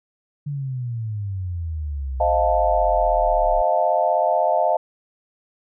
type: exponential sweep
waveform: sine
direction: down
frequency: 147.6 to 31.96 Hz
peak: -24 dBFS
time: 0.46-3.62 s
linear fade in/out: 10 ms
type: chord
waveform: sine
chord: F dominant seventh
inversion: second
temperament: equal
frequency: 523.3 / 622.3 / 698.5 / 880 Hz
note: C5 / Eb5 / F5 / A5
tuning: 0 / 0 / 0 / 0 cents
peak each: -26 / -20 / -20 / -23 dBFS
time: 2.2-4.77 s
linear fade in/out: 5 ms
effects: none